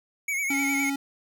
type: tone with vibrato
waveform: square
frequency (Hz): 2222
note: C#7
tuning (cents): +4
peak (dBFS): -26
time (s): 0.28-0.9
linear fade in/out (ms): 5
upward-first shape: triangle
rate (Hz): 9.8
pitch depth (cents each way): 75
type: tone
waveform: square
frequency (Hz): 277.3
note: C#4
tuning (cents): +1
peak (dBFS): -27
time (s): 0.5-0.96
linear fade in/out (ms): 5
effects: 10-bit